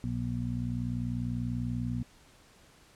harmonic tone, 60.2 Hz, B1, 44 cents flat, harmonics 1 / 2 / 3 / 4, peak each -40 / -33 / -39 / -35 dBFS, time 0.04-2.03 s, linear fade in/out 0 ms, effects pink hiss -59 dBFS RMS until 2.95 s + low-pass 10000 Hz 12 dB/octave

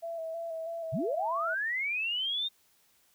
sine tone with vibrato, 659.3 Hz, E5, in tune, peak -34 dBFS, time 0.02-1.55 s, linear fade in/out 20 ms, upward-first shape square, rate 3.1 Hz, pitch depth 27 cents each way
sine linear sweep, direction up, 94.5 to 3699 Hz, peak -29 dBFS, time 0.92-2.49 s, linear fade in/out 20 ms
effects white hiss -67 dBFS RMS until 3.14 s

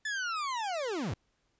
40% pulse linear sweep, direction down, 1758 to 72.8 Hz, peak -31 dBFS, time 0.05-1.14 s, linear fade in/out 5 ms, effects pink hiss -75 dBFS RMS until 1.59 s + resampled to 16000 Hz

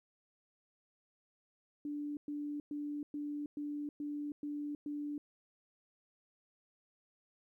sine tone bursts, 292.9 Hz, D4, 5 cents flat, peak -37 dBFS, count 8, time 1.85-5.18 s, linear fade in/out 2 ms, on 320 ms, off 110 ms, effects 13-bit

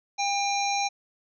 harmonic tone, 801 Hz, G5, 37 cents sharp, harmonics 1 / 3 / 5 / 7 / 8, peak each -26 / -31 / -33 / -34 / -35 dBFS, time 0.18-0.89 s, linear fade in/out 20 ms, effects none

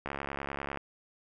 click train, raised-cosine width 0.5 ms, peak -20 dBFS, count 51, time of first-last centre 0.06-0.773 s, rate 70.1 Hz, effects none

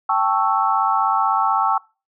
sine chord, A dominant seventh, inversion third, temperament equal, 784 / 880 / 1108.7 / 1318.5 Hz, G5 / A5 / C#6 / E6, 0 / 0 / 0 / 0 cents, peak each -21 dBFS, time 0.09-1.78 s, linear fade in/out 5 ms, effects noise-tail reverb RT60 0.3 s tail -23 dB re dry

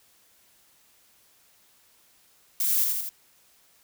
violet noise with echo, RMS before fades -25 dBFS, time 2.6-2.84 s, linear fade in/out 2 ms, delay 84 ms, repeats 3, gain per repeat -3 dB, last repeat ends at 3.092 s, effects white hiss -61 dBFS RMS until 3.83 s

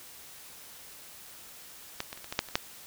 clicks, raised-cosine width 0.2 ms, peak -14 / -21 / -28 / -25 / -17 / -7 / -27 / -7 dBFS, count 8, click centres 2.004 / 2.129 / 2.175 / 2.244 / 2.325 / 2.391 / 2.487 / 2.555 s, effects white hiss -49 dBFS RMS until 2.86 s

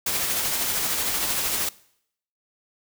white noise with tremolo, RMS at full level -24 dBFS, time 0.06-1.69 s, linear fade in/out 5 ms, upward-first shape sine, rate 13 Hz, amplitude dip 30%, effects noise-tail reverb RT60 0.7 s tail -21 dB re dry

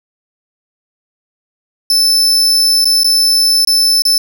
40% pulse tone with dropouts, 5274 Hz, E8, in tune, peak -7 dBFS, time 1.9-4.18 s, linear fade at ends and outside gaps 2 ms, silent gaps 2.845-2.854 / 3.034-3.044 / 3.649-3.673 / 4.021-4.052 s, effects none

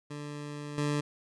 20% pulse tone with level steps, 146.83 Hz, D3, in tune, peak -33 / -23 dBFS, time 0.1-1.01 s, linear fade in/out 10 ms, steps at 0.78 s, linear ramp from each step 2 ms, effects resampled to 22050 Hz

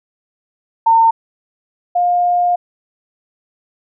sine tone pair in turn, 908 / 708.3 Hz, A#5 / F5, -46 / +24 cents, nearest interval major third, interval 430 cents, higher first, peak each -7 / -11 dBFS, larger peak first, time 0.86-1.11 / 1.95-2.56 s, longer second, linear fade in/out 10 ms, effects none

